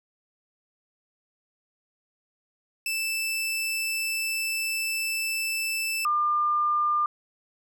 sawtooth / sine tone pair in turn, 2643 / 1200 Hz, E7 / D6, +4 / +37 cents, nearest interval octave + major second, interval 1367 cents, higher first, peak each -23 / -21 dBFS, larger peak second, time 2.86-6.05 / 6.05-7.06 s, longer first, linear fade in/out 2 ms, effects none

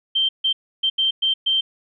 sine tone bursts at uneven times, 3136 Hz, G7, in tune, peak -16 dBFS, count 6, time 0.15-0.29 / 0.44-0.53 / 0.83-0.9 / 0.98-1.11 / 1.22-1.34 / 1.46-1.61 s, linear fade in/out 10 ms, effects none

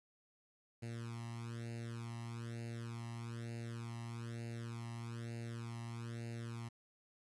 sawtooth tone with flanger, 116.54 Hz, A#2, in tune, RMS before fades -45 dBFS, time 0.82-6.69 s, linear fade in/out 10 ms, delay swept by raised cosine 0.44 to 1.01 ms, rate 1.1 Hz, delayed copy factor +0.95, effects resampled to 24000 Hz + 11-bit

